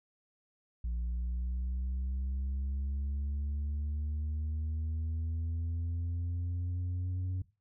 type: linear sweep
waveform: sine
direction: up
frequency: 58.27 to 92.5 Hz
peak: -29 dBFS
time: 0.84-7.42 s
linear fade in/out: 5 ms
effects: noise-tail reverb RT60 0.3 s tail -19 dB re dry + tanh soft clip ceiling -31 dBFS